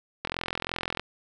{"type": "click train", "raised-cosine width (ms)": 0.3, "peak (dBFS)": -13, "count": 33, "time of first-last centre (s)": [0.25, 0.996], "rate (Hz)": 42.9, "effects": []}